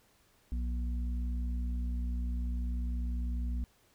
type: harmonic tone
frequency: 60.4 Hz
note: B1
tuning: 38 cents flat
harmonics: 1 / 3 / 4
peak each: -31 / -48 / -44 dBFS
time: 0.52-3.64 s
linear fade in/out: 0 ms
effects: pink hiss -67 dBFS RMS until 3.94 s